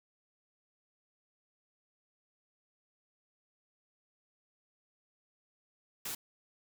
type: noise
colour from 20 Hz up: white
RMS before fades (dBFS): -39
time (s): 6.05-6.15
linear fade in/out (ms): 5
effects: none